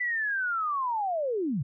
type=linear sweep; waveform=sine; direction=down; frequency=2000 to 115.8 Hz; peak=-26 dBFS; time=0-1.63 s; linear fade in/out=10 ms; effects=none